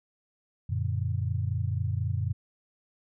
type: chord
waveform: sine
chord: Gb augmented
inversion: none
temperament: equal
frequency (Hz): 92.5 / 116.54 / 146.83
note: Gb2 / Bb2 / D3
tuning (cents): 0 / 0 / 0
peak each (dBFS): -29 / -30 / -35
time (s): 0.69-2.33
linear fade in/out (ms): 10
effects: none